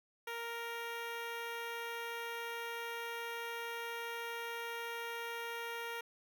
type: tone with notch filter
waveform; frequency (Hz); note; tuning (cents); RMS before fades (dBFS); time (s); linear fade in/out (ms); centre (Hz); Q
10% pulse; 466.2; A#4; 0; -42; 0.27-6.01; 5; 7400; 1.4
effects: none